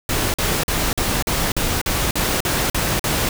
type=noise bursts; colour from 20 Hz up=pink; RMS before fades=-20 dBFS; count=11; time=0.09-3.29 s; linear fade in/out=2 ms; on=250 ms; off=45 ms; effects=none